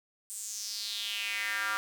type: tone with high-pass filter sweep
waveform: square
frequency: 107.2 Hz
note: A2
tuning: 45 cents flat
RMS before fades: -35 dBFS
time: 0.3-1.77 s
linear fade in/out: 0 ms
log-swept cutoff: 8600 to 1300 Hz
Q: 4
effects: none